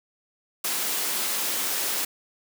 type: high-pass noise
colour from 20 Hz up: white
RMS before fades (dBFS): -27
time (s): 0.64-2.05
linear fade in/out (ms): 5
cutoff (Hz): 200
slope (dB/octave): 24
effects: none